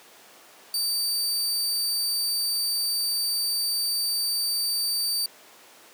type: tone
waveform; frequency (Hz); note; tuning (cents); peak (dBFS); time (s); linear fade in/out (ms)
sawtooth; 4625; D8; -27; -21; 0.74-5.26; 2
effects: pink hiss -50 dBFS RMS until 5.93 s + high-pass 400 Hz 12 dB/octave